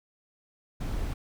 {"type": "noise", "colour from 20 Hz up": "brown", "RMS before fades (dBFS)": -31, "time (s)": [0.8, 1.14], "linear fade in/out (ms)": 10, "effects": []}